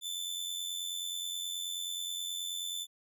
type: tone with amplitude modulation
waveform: sawtooth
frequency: 3520 Hz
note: A7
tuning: in tune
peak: -30 dBFS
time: 0.01-2.87 s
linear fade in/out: 50 ms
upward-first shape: sine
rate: 89.4 Hz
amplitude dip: 55%
effects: none